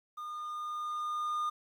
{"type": "tone with level ramp", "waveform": "triangle", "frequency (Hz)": 1217, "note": "D#6", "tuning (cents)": -39, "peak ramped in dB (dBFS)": [-37, -28], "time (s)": [0.17, 1.5], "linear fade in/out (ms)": 10, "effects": ["11-bit"]}